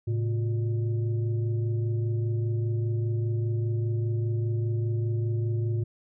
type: tone with frequency modulation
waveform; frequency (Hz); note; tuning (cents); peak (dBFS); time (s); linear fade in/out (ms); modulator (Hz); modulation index
sine; 110; A2; 0; -24; 0.07-5.84; 10; 245; 0.53
effects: none